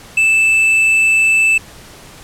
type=tone with tanh clipping; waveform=sine; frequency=2637 Hz; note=E7; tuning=in tune; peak=-10 dBFS; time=0.17-1.58 s; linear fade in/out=5 ms; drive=6 dB; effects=pink hiss -38 dBFS RMS until 2.23 s + low-pass 12000 Hz 12 dB/octave